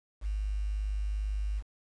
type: tone with quantisation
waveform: sine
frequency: 51.2 Hz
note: G#1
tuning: 24 cents flat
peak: -29 dBFS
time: 0.21-1.63 s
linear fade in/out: 50 ms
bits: 9
effects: resampled to 22050 Hz